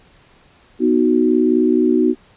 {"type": "chord", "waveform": "sine", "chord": "B major", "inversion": "none", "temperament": "equal", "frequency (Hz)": [246.9, 311.1, 370], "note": ["B3", "D#4", "F#4"], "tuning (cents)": [0, 0, 0], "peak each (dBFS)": -16, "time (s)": [0.79, 2.15], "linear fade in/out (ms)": 50, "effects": ["pink hiss -51 dBFS RMS until 2.36 s", "resampled to 8000 Hz"]}